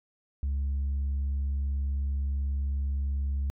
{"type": "tone", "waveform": "sine", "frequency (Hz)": 69.3, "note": "C#2", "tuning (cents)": 0, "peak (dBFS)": -24, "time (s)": [0.43, 3.5], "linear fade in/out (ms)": 0, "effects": ["tanh soft clip ceiling -25 dBFS"]}